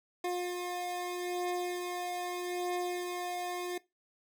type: beating tone pair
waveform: 25% pulse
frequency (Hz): 356.2 / 357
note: F4 / F4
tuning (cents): +34 / +38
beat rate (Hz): 0.8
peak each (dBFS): -31 / -37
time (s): 0.24-3.78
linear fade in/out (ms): 5
effects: noise-tail reverb RT60 0.2 s tail -19 dB re dry